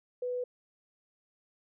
sine tone, 495.4 Hz, B4, 5 cents sharp, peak -31 dBFS, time 0.22-0.44 s, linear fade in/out 5 ms, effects none

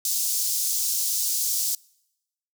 pink high-pass noise, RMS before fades -25 dBFS, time 0.05-1.75 s, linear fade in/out 2 ms, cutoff 5200 Hz, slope 24 dB/octave, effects noise-tail reverb RT60 0.9 s tail -26 dB re dry

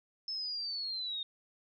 sine linear sweep, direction down, 5274 to 3669 Hz, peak -35 dBFS, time 0.28-1.23 s, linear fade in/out 2 ms, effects none

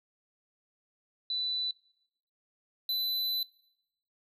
sine / square tone pair in turn, 3983 / 4004 Hz, B7 / B7, +14 / +23 cents, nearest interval unison, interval 9 cents, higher second, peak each -30 / -29 dBFS, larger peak second, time 1.3-1.71 / 2.89-3.43 s, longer second, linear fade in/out 2 ms, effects noise-tail reverb RT60 0.8 s tail -21 dB re dry

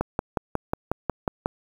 click train, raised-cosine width 1 ms, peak -9 dBFS, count 9, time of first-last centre 0.01-1.459 s, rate 5.52 Hz, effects 7-bit

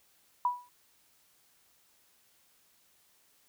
sine tone with exponential decay, 981 Hz, B5, 12 cents flat, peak -22 dBFS, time 0.45-0.69 s, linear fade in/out 2 ms, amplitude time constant 51 ms, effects white hiss -67 dBFS RMS until 3.48 s

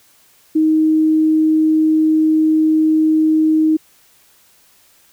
sine tone, 313.6 Hz, D#4, 14 cents sharp, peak -10 dBFS, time 0.55-3.77 s, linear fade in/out 10 ms, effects white hiss -52 dBFS RMS until 5.12 s

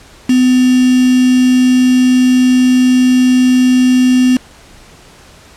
sine tone with quantisation, 253.1 Hz, B3, 43 cents sharp, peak -6 dBFS, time 0.29-4.37 s, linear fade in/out 5 ms, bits 3, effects pink hiss -40 dBFS RMS until 5.56 s + low-pass 9000 Hz 12 dB/octave

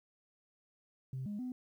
sine tone with pitch steps, 131.2 / 206.3 / 251.9 Hz, C3 / G#3 / B3, +5 / -11 / +34 cents, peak -36 dBFS, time 1.13-1.52 s, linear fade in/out 2 ms, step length 130 ms, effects tanh soft clip ceiling -34 dBFS + 12-bit

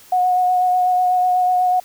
sine tone with vibrato, 729 Hz, F#5, 26 cents flat, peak -13 dBFS, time 0.12-1.8 s, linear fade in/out 5 ms, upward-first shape sine, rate 8.1 Hz, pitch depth 15 cents each way, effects white hiss -46 dBFS RMS until 1.84 s

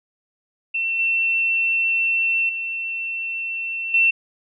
sine tone with level steps, 2697 Hz, E7, 39 cents sharp, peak -20 / -17 / -24 / -13 dBFS, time 0.74-4.11 s, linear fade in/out 10 ms, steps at 0.99 / 2.49 / 3.94 s, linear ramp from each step 2 ms, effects none

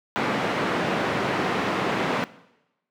pink band-pass noise, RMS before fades -25 dBFS, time 0.16-2.24 s, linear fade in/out 0 ms, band 170 to 2200 Hz, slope 12 dB/octave, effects noise-tail reverb RT60 0.9 s tail -18 dB re dry + high-pass 100 Hz 12 dB/octave

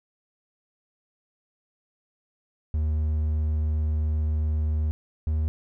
triangle tone pair in turn, 76.9 / 77.66 Hz, D#2 / D#2, -20 / -3 cents, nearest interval unison, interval 17 cents, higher second, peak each -20 dBFS, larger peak neither, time 2.74-4.91 / 5.27-5.48 s, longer first, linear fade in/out 0 ms, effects none

